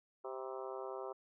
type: harmonic tone with a mistuned harmonic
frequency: 130.81 Hz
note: C3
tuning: in tune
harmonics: 3 / 4 / 5 / 6 / 7 / 8 / 9 / 10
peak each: -45 / -47 / -49 / -51 / -52 / -53 / -54 / -55 dBFS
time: 0.24-1.13 s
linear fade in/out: 10 ms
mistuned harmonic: 7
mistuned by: +65 cents
effects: none